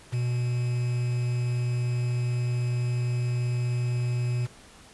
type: tone with quantisation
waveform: triangle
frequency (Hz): 122.2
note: B2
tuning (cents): -18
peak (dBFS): -22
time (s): 0.12-4.47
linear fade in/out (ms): 20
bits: 7
effects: pink hiss -51 dBFS RMS until 4.93 s + resampled to 24000 Hz